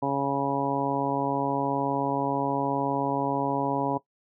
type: harmonic tone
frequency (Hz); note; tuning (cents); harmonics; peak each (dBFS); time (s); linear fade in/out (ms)
139; C#3; +5; 1 / 2 / 3 / 4 / 5 / 6 / 7; -34 / -29 / -33 / -32 / -34 / -32 / -31; 0.02-3.98; 10
effects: noise-tail reverb RT60 0.1 s tail -17 dB re dry